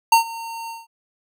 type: tone with ADSR envelope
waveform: square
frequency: 915 Hz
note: A#5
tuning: 32 cents flat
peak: -9 dBFS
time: 0.12-0.87 s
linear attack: 5 ms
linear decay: 110 ms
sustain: -21 dB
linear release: 180 ms
effects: none